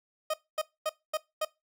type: tone bursts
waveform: 30% pulse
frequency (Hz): 622.3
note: D#5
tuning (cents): 0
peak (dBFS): -25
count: 5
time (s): 0.3-1.45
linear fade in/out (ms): 5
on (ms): 38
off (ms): 240
effects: noise-tail reverb RT60 0.2 s tail -19 dB re dry